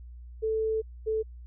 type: tone pair in turn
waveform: sine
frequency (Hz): 440 / 438.2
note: A4 / A4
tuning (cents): 0 / -7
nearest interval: unison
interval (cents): 7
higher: first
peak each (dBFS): -25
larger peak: neither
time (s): 0.42-0.82 / 1.06-1.23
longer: first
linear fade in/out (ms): 20
effects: added 60 Hz sine -42 dBFS peak until 1.46 s